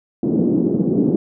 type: band-pass noise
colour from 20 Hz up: pink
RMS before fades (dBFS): -17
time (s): 0.23-1.16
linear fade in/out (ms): 2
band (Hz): 190 to 350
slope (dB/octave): 24
effects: none